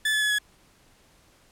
30% pulse tone with pitch steps, 1738 / 1720 / 1702.2 / 1684.6 Hz, A6 / A6 / G#6 / G#6, -22 / -40 / +42 / +24 cents, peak -19 dBFS, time 0.05-0.386 s, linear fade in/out 5 ms, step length 84 ms, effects pink hiss -59 dBFS RMS until 1.51 s + low-pass 12000 Hz 12 dB/octave

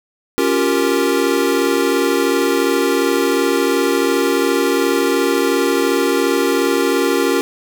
square chord, G half-diminished seventh, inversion second, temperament equal, 277.2 / 349.2 / 392 / 466.2 Hz, Db4 / F4 / G4 / Bb4, 0 / 0 / 0 / 0 cents, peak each -20 dBFS, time 0.38-7.41 s, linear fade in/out 0 ms, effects none

